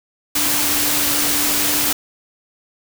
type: tone in noise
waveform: sine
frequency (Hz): 293.7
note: D4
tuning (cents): 0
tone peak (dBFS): -28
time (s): 0.35-1.93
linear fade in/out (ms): 5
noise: white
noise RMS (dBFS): -18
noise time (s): 0.35-1.93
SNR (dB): -13
effects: none